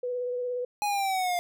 sine tone with vibrato, 493.9 Hz, B4, in tune, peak -28 dBFS, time 0.03-0.65 s, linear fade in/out 5 ms, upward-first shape sine, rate 17 Hz, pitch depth 19 cents each way
square linear sweep, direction down, 836 to 699 Hz, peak -26 dBFS, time 0.82-1.39 s, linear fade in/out 0 ms
effects none

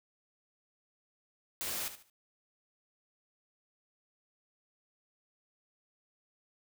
white noise with echo, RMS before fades -37 dBFS, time 1.61-1.88 s, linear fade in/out 0 ms, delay 73 ms, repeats 3, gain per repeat -11 dB, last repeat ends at 2.099 s, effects none

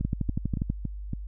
two click trains, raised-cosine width 5 ms, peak -14 / -17 dBFS, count 9 / 5, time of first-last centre 0.05-0.7 / 0.01-1.134 s, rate 12.3 / 3.56 Hz, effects added 50 Hz sine -34 dBFS peak until 1.27 s

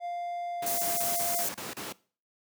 triangle tone with pitch glide, 698.5 to 692.9 Hz, F5 to F5, 0 to -14 cents, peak -30 dBFS, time 0-1.47 s, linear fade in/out 50 ms, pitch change -14 cents, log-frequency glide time 0.51-0.74 s
pink noise bursts, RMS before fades -37 dBFS, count 7, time 0.62-1.926 s, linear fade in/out 5 ms, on 160 ms, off 31 ms
white high-pass noise, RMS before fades -31 dBFS, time 0.66-1.49 s, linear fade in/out 5 ms, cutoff 5400 Hz, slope 24 dB/octave
effects noise-tail reverb RT60 0.4 s tail -21 dB re dry + high-pass 200 Hz 12 dB/octave

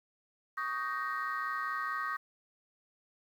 sine chord, Eb dominant seventh, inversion third, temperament just, 1120.1 / 1244.5 / 1555.6 / 1866.8 Hz, Db6 / Eb6 / G6 / Bb6, +18 / 0 / -14 / +2 cents, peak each -37 / -36 / -39 / -38 dBFS, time 0.57-2.17 s, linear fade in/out 10 ms, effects tanh soft clip ceiling -26 dBFS + 10-bit

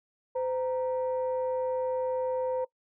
sine tone pair together, 512.2 / 932.3 Hz, C5 / A#5, -37 / 0 cents, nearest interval minor seventh, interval 1037 cents, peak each -27 / -35 dBFS, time 0.35-2.65 s, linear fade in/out 10 ms, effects noise-tail reverb RT60 0.1 s tail -21 dB re dry + tanh soft clip ceiling -21 dBFS

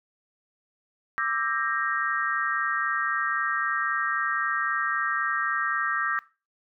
sine chord, E half-diminished seventh, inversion third, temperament equal with one note detuned, 1174.7 / 1318.5 / 1596.3 / 1864.7 Hz, D6 / E6 / G6 / Bb6, 0 / 0 / +31 / 0 cents, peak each -30 dBFS, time 1.18-6.19 s, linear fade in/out 0 ms, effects noise-tail reverb RT60 0.3 s tail -18 dB re dry

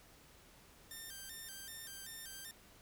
5% pulse tone with vibrato, 1687 Hz, G#6, 27 cents sharp, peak -37 dBFS, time 0.91-2.51 s, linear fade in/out 0 ms, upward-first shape square, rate 2.6 Hz, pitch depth 120 cents each way, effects pink hiss -62 dBFS RMS until 2.81 s

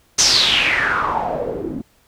white noise with low-pass filter sweep, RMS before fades -18 dBFS, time 0.18-1.82 s, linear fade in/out 10 ms, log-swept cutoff 6300 to 250 Hz, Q 5.6, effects pink hiss -57 dBFS RMS until 2.07 s

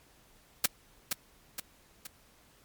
white noise with echo, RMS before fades -23 dBFS, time 0.64-0.66 s, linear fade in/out 5 ms, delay 470 ms, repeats 3, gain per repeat -6 dB, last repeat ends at 2.07 s, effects pink hiss -62 dBFS RMS until 2.64 s + MP3 96 kbps

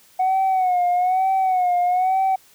sine tone with vibrato, 738 Hz, F#5, 5 cents flat, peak -14 dBFS, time 0.19-2.36 s, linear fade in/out 10 ms, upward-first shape sine, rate 1.1 Hz, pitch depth 69 cents each way, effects tanh soft clip ceiling -14 dBFS + white hiss -53 dBFS RMS until 2.54 s

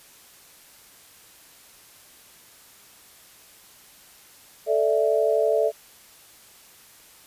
sine chord, A suspended fourth, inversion none, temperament equal, 440 / 587.3 / 659.3 Hz, A4 / D5 / E5, 0 / 0 / 0 cents, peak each -22 / -23 / -23 dBFS, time 4.66-5.72 s, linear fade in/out 50 ms, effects white hiss -51 dBFS RMS until 7.26 s + resampled to 32000 Hz

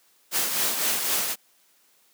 white noise with tremolo, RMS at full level -23 dBFS, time 0.31-1.36 s, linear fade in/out 50 ms, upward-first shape triangle, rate 3.9 Hz, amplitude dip 50%, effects white hiss -62 dBFS RMS until 2.13 s + high-pass 200 Hz 12 dB/octave

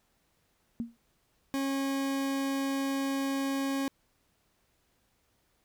sine tone with exponential decay, 233.1 Hz, A#3, in tune, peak -27 dBFS, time 0.8-0.97 s, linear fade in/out 0 ms, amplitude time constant 35 ms
40% pulse tone, 273 Hz, C#4, 26 cents flat, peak -28 dBFS, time 1.54-3.88 s, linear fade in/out 0 ms
effects pink hiss -72 dBFS RMS until 5.64 s

